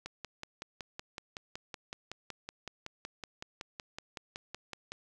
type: click train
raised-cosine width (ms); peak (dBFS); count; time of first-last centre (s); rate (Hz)
0.2; -23; 27; 0.06-4.92; 5.35
effects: none